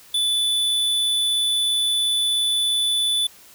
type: tone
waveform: square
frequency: 3483 Hz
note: A7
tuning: 18 cents flat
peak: -19 dBFS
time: 0.14-3.27 s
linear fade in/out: 5 ms
effects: white hiss -48 dBFS RMS until 3.54 s